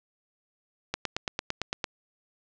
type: click train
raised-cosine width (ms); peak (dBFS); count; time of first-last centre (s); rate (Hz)
0.2; -11; 9; 0.94-1.842; 8.87
effects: low-pass 7000 Hz 12 dB/octave